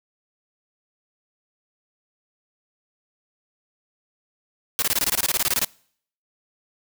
white noise bursts, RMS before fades -21 dBFS, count 16, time 4.79-5.647 s, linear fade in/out 0 ms, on 32 ms, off 23 ms, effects noise-tail reverb RT60 0.6 s tail -25 dB re dry

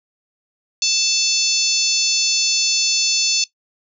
harmonic tone, 880 Hz, A5, in tune, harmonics 3 / 4 / 5 / 6 / 7 / 8, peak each -25 / -25 / -20 / -23 / -21 / -26 dBFS, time 0.82-3.44 s, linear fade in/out 2 ms, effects noise-tail reverb RT60 0.1 s tail -17 dB re dry

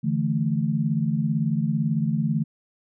sine chord, D suspended second, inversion none, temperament equal, 146.83 / 164.81 / 220 Hz, D3 / E3 / A3, 0 / 0 / 0 cents, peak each -25 dBFS, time 0.03-2.44 s, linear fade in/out 20 ms, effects none

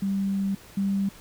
sine tone pair in turn, 196 / 196.89 Hz, G3 / G3, 0 / +8 cents, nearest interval unison, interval 8 cents, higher second, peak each -23 / -22 dBFS, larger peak second, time 0.02-0.55 / 0.77-1.09 s, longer first, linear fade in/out 5 ms, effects pink hiss -49 dBFS RMS until 1.2 s

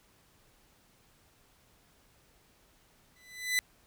sawtooth tone with exponential growth, 2000 Hz, B6, 21 cents sharp, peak -20 dBFS, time 3.16-3.59 s, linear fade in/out 0 ms, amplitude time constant 93 ms, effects pink hiss -65 dBFS RMS until 3.86 s

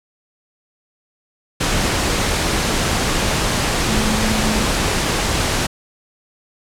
sine tone in noise, 216.6 Hz, A3, 27 cents flat, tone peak -20 dBFS, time 3.88-4.63 s, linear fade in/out 10 ms, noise pink, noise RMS -18 dBFS, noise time 1.6-5.67 s, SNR -5 dB, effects low-pass 9000 Hz 12 dB/octave

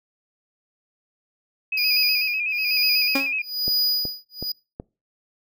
sine tone with vibrato, 2489 Hz, D#7, in tune, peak -22 dBFS, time 1.72-3.42 s, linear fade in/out 5 ms, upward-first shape square, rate 8.1 Hz, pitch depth 49 cents each way
square tone with tremolo, 4930 Hz, D#8, 17 cents flat, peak -18 dBFS, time 1.77-4.52 s, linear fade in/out 5 ms, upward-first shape sine, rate 1.1 Hz, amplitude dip 100%
sawtooth tone with exponential decay, 273.5 Hz, C#4, 23 cents flat, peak -14 dBFS, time 3.15-3.34 s, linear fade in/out 5 ms, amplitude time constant 40 ms
click train, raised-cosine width 2 ms, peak -18 dBFS, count 4, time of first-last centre 3.68-4.799 s, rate 2.68 Hz
effects noise-tail reverb RT60 0.3 s tail -25 dB re dry

